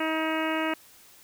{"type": "harmonic tone", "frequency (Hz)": 317.5, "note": "D#4", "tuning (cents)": 35, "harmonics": [1, 2, 3, 4, 5, 6, 7, 8, 9], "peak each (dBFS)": [-29, -32, -34, -35, -36, -37, -37, -38, -39], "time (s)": [0, 0.74], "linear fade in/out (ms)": 5, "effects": ["white hiss -54 dBFS RMS until 1.23 s"]}